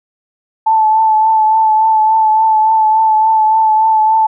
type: tone with vibrato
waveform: sine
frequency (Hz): 875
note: A5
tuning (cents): -10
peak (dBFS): -7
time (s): 0.66-4.27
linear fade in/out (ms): 10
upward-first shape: triangle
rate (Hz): 3.5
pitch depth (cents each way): 28
effects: none